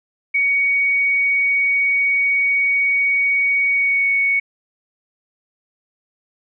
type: tone with pitch glide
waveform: sine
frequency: 2242 to 2224 Hz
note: C#7 to C#7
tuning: +19 to +5 cents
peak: -14 dBFS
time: 0.34-4.4 s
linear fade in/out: 10 ms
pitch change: -14 cents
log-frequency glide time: 3.72-4.08 s
effects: none